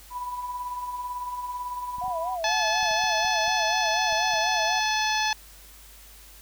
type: tone with tremolo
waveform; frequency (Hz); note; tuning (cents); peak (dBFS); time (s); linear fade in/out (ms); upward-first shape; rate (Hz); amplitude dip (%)
sine; 987.8; B5; 0; -28; 0.1-2.38; 50; sine; 18; 45
type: clicks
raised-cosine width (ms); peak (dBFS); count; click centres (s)
5; -35; 10; 1.984 / 2.04 / 2.081 / 2.829 / 2.912 / 3.039 / 3.248 / 3.48 / 4.126 / 4.337
type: tone with vibrato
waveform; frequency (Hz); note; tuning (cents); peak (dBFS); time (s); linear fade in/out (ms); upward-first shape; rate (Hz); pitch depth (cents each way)
sine; 698.5; F5; 0; -28; 2.01-4.8; 10; sine; 4.1; 130
type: harmonic tone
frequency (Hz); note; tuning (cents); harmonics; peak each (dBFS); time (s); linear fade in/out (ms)
862; A5; -36; 1 / 2 / 3 / 4 / 5 / 6 / 7; -26 / -29 / -31 / -32 / -33 / -34 / -34; 2.44-5.33; 2
effects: added 50 Hz sine -50 dBFS peak until 6.41 s + white hiss -50 dBFS RMS until 6.41 s